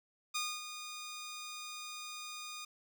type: tone with ADSR envelope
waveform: 10% pulse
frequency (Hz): 1225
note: D#6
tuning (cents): -27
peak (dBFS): -25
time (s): 0.34-2.65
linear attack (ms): 16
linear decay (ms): 250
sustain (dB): -10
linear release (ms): 6
effects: none